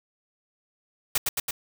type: noise with echo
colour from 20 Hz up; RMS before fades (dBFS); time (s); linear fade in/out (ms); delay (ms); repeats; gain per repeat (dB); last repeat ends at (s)
white; -23; 1.15-1.18; 5; 110; 3; -2; 1.51
effects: none